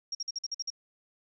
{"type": "tone bursts", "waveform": "sine", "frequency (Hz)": 5588, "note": "F8", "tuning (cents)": 0, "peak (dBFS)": -31, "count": 8, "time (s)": [0.12, 0.703], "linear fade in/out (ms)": 5, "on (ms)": 30, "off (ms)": 49, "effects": []}